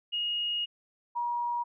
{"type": "tone pair in turn", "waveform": "sine", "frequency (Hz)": [2870, 955.5], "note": ["F7", "A#5"], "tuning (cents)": [47, 43], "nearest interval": "octave + perfect fifth", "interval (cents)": 1904, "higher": "first", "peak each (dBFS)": [-28, -28], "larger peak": "neither", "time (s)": [[0.12, 0.66], [1.15, 1.64]], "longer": "first", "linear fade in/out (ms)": 20, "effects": []}